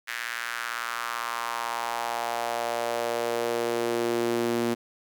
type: tone with high-pass filter sweep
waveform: sawtooth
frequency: 117.9 Hz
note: A#2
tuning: 20 cents sharp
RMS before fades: -29 dBFS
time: 0.07-4.75 s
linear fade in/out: 20 ms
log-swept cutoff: 1800 to 280 Hz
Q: 2.8
effects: none